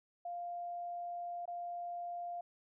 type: tone with dropouts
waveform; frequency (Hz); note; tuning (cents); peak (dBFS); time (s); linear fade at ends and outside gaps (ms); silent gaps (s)
sine; 698.5; F5; 0; -39; 0.25-2.41; 5; 1.456-1.477
effects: none